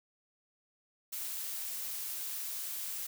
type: noise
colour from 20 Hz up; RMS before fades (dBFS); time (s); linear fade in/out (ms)
blue; -39; 1.12-3.07; 10
effects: none